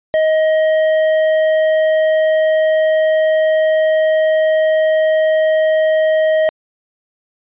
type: tone with tanh clipping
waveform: sine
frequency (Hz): 629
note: D#5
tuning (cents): +19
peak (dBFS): -12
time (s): 0.14-6.49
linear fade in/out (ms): 0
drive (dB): 9
effects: resampled to 8000 Hz